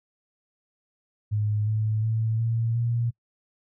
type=tone with pitch steps; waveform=sine; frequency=105.5 / 108.47 / 111.52 / 114.65 / 117.87 Hz; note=G#2 / A2 / A2 / A#2 / A#2; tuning=+28 / -24 / +24 / -28 / +20 cents; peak=-22 dBFS; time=1.31-3.11 s; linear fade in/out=20 ms; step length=360 ms; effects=noise-tail reverb RT60 0.1 s tail -25 dB re dry